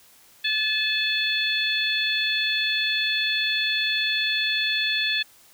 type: harmonic tone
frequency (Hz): 865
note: A5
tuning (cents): -30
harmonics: 2 / 3 / 4 / 5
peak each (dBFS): -27 / -27 / -25 / -30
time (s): 0.44-5.23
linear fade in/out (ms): 10
effects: white hiss -54 dBFS RMS until 5.53 s